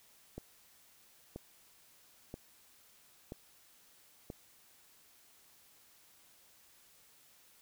click train, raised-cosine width 2 ms, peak -29 dBFS, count 5, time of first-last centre 0.38-4.302 s, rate 1.02 Hz, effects white hiss -64 dBFS RMS until 7.61 s

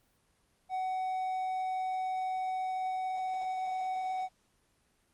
triangle tone, 749 Hz, F#5, 21 cents sharp, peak -29 dBFS, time 0.69-4.29 s, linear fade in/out 50 ms, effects pink hiss -71 dBFS RMS until 5.13 s + Opus 24 kbps

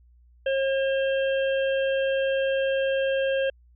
harmonic tone with a mistuned harmonic, 539 Hz, C#5, 49 cents flat, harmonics 1 / 3 / 5 / 6, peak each -22 / -32 / -36 / -38 dBFS, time 0.46-3.5 s, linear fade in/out 5 ms, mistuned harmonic 6, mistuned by -29 cents, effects added 60 Hz sine -53 dBFS peak until 3.75 s

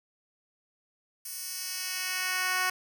10% pulse tone with high-pass filter sweep, 369 Hz, F#4, 5 cents flat, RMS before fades -32 dBFS, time 1.25-2.7 s, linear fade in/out 5 ms, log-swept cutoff 8800 to 1000 Hz, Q 0.8, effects none

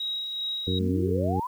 sine tone with tremolo, 3816 Hz, A#7, 40 cents sharp, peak -27 dBFS, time 0-0.79 s, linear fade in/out 5 ms, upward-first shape sine, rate 2.6 Hz, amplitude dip 35%
harmonic tone, 92.5 Hz, F#2, in tune, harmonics 1 / 2 / 3 / 4 / 5, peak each -27 / -30 / -32 / -33 / -34 dBFS, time 0.67-1.4 s, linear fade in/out 5 ms
sine exponential sweep, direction up, 202 to 1041 Hz, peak -28 dBFS, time 0.8-1.47 s, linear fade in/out 5 ms
effects 9-bit

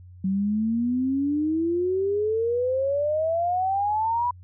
sine exponential sweep, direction up, 187.3 to 988 Hz, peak -21 dBFS, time 0.24-4.31 s, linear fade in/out 5 ms, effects added 90 Hz sine -43 dBFS peak until 4.43 s

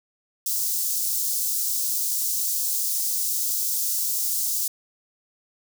white high-pass noise, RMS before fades -25 dBFS, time 0.46-4.68 s, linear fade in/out 5 ms, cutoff 5200 Hz, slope 24 dB/octave, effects none

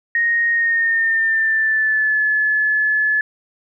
sine tone with pitch glide, 1864.7 to 1719.8 Hz, A#6 to A6, 0 to -40 cents, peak -14 dBFS, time 0.15-3.21 s, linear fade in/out 2 ms, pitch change -140 cents, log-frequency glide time 0.51-2.21 s, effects none

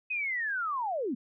sine linear sweep, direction down, 2546 to 209.3 Hz, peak -29 dBFS, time 0.1-1.15 s, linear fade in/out 10 ms, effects none

